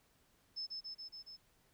sine tone with echo, 5240 Hz, E8, 11 cents flat, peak -39 dBFS, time 0.56-0.67 s, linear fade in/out 20 ms, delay 140 ms, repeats 5, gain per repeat -2 dB, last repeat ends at 1.37 s, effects pink hiss -72 dBFS RMS until 1.73 s

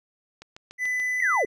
click train, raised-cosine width 0.2 ms, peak -25 dBFS, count 5, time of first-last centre 0.42-1 s, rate 6.9 Hz
triangle tone, 2000 Hz, B6, 21 cents sharp, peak -22 dBFS, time 0.78-1.46 s, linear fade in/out 50 ms
sine linear sweep, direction down, 2093 to 370 Hz, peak -21 dBFS, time 1.2-1.45 s, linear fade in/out 2 ms
effects none

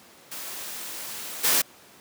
white noise with level steps, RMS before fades -36 / -21 dBFS, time 0.31-1.62 s, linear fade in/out 10 ms, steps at 1.43 s, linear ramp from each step 20 ms, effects pink hiss -51 dBFS RMS until 2 s + high-pass 200 Hz 12 dB/octave

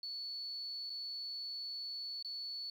sine tone with dropouts, 4435 Hz, C#8, in tune, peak -40 dBFS, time 0.03-2.7 s, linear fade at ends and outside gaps 2 ms, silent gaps 0.897-0.901 / 2.226-2.247 s, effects 11-bit

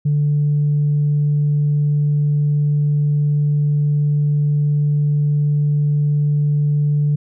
sine tone, 146.9 Hz, D3, 1 cent sharp, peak -12 dBFS, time 0.05-7.16 s, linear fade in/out 10 ms, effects tanh soft clip ceiling -10 dBFS

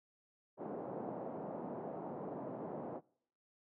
white band-pass noise, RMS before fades -44 dBFS, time 0.57-3.01 s, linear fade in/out 50 ms, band 150 to 740 Hz, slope 24 dB/octave, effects noise-tail reverb RT60 0.7 s tail -26 dB re dry

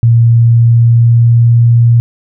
sine tone with pitch glide, 116.54 to 117.76 Hz, A#2 to A#2, 0 to +18 cents, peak -3 dBFS, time 0.03-2 s, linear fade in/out 0 ms, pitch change +18 cents, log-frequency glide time 0.27-1.62 s, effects none

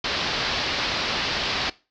white low-pass noise, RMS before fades -26 dBFS, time 0.04-1.7 s, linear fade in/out 5 ms, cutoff 5000 Hz, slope 48 dB/octave, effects noise-tail reverb RT60 0.3 s tail -20 dB re dry

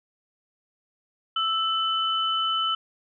sine tone pair together, 1318.5 / 3020 Hz, E6 / F#7, 0 / +35 cents, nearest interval octave + major second, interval 1435 cents, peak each -25 dBFS, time 1.36-2.75 s, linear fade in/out 5 ms, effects none

